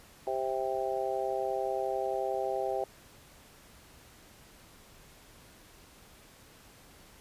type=harmonic tone; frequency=131.3 Hz; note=C3; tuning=6 cents sharp; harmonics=3 / 4 / 5 / 6; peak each=-35 / -35 / -35 / -35 dBFS; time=0.27-2.84 s; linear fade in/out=2 ms; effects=pink hiss -56 dBFS RMS until 7.2 s + resampled to 32000 Hz